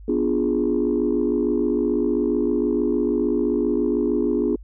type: chord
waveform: sine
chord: B diminished seventh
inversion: none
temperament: equal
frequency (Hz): 246.9 / 293.7 / 349.2 / 415.3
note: B3 / D4 / F4 / Ab4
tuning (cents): 0 / 0 / 0 / 0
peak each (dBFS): -23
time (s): 0.08-4.56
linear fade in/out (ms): 5
effects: tanh soft clip ceiling -11 dBFS + added 50 Hz sine -38 dBFS peak until 4.63 s